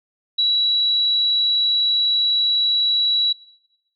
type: tone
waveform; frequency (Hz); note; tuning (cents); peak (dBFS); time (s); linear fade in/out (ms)
sine; 3912; B7; -17; -15; 0.38-3.33; 10
effects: noise-tail reverb RT60 1.0 s tail -23 dB re dry